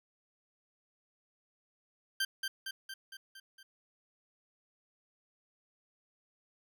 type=tone with echo; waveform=20% pulse; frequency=1566 Hz; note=G6; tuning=2 cents flat; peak=-25 dBFS; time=2.2-2.25 s; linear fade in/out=5 ms; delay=230 ms; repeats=6; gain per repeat=-4 dB; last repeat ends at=3.63 s; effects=none